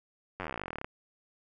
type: slowing click train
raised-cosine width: 0.5 ms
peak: -21 dBFS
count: 25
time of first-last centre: 0.4-0.845 s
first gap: 10 ms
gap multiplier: 1.05
effects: none